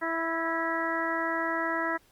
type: harmonic tone with a mistuned harmonic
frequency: 329.6 Hz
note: E4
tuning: in tune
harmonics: 1 / 2 / 3 / 4 / 5 / 6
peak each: -34 / -34 / -34 / -34 / -34 / -34 dBFS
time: 0.01-1.98 s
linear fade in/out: 20 ms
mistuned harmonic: 6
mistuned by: -32 cents
effects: pink hiss -63 dBFS RMS until 2.11 s + Opus 32 kbps